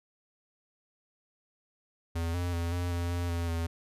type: tone with pitch steps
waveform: square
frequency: 83.6 / 88.1 / 85 / 88.1 / 86.4 / 87.2 / 85.2 / 83.3 Hz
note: E2 / F2 / F2 / F2 / F2 / F2 / F2 / E2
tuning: +25 / +16 / -46 / +16 / -18 / -2 / -42 / +19 cents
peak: -30 dBFS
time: 2.15-3.67 s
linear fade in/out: 10 ms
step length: 190 ms
effects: resampled to 32000 Hz